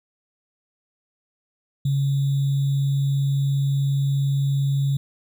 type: tone with sample-and-hold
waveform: sine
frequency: 138.59 Hz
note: C#3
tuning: in tune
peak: -18 dBFS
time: 1.85-4.97 s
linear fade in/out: 5 ms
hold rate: 3675 Hz
effects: none